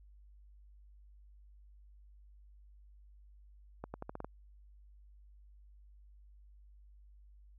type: accelerating click train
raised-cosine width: 1 ms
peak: -27 dBFS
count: 7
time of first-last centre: 3.84-4.245 s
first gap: 100 ms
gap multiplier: 0.84
effects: added 50 Hz sine -56 dBFS peak until 7.58 s